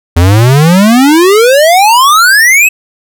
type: exponential sweep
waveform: square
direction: up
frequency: 81.8 to 2637 Hz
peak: -3 dBFS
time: 0.16-2.69 s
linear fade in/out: 10 ms
effects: none